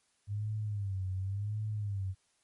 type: tone with vibrato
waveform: sine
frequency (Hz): 100.3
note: G2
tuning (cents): +40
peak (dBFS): -32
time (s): 0.27-2.15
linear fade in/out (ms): 50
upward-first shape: sine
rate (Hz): 0.91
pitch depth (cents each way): 120
effects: white hiss -73 dBFS RMS until 2.43 s + MP3 48 kbps